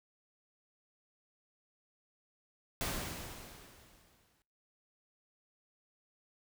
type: noise with exponential decay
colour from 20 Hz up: pink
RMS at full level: -35 dBFS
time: 2.81-4.42 s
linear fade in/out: 0 ms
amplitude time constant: 350 ms
effects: noise-tail reverb RT60 0.6 s tail -24 dB re dry